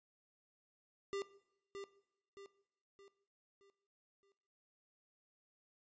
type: tone with echo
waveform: square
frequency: 397.1 Hz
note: G4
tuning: 22 cents sharp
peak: -39 dBFS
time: 1.13-1.22 s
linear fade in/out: 0 ms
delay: 620 ms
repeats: 5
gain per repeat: -7 dB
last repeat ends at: 4.32 s
effects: noise-tail reverb RT60 0.8 s tail -18 dB re dry + resampled to 16000 Hz